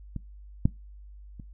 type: clicks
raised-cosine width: 5 ms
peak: -21 / -8 / -29 dBFS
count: 3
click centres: 0.163 / 0.655 / 1.398 s
effects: noise-tail reverb RT60 0.2 s tail -21 dB re dry + added 50 Hz sine -44 dBFS peak until 1.53 s